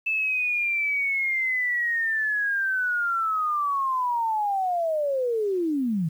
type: linear sweep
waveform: sine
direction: down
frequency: 2637 to 150 Hz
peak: -22 dBFS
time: 0.06-6.09 s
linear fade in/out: 10 ms
effects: 9-bit